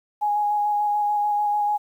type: tone with vibrato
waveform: sine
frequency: 830.6 Hz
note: G#5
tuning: in tune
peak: -19 dBFS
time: 0.21-1.78 s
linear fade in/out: 20 ms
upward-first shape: square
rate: 6.8 Hz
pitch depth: 12 cents each way
effects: 9-bit